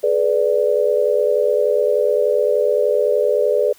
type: chord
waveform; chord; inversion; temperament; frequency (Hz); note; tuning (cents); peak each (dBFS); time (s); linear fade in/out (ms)
sine; G# diminished; none; equal with one note detuned; 423.8 / 493.9 / 587.3; G#4 / B4 / D5; +35 / 0 / 0; -18; 0.03-3.73; 10
effects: white hiss -50 dBFS RMS until 3.78 s